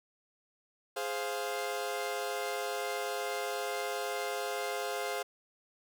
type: chord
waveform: sawtooth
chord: F minor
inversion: first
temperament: equal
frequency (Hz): 415.3 / 523.3 / 698.5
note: Ab4 / C5 / F5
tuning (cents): 0 / 0 / 0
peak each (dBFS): -34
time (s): 0.96-5.23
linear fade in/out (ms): 10
effects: none